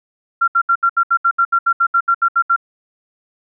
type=tone bursts; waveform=sine; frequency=1373 Hz; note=F6; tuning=30 cents flat; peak=-10 dBFS; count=16; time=0.41-2.563 s; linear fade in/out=10 ms; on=68 ms; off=71 ms; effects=none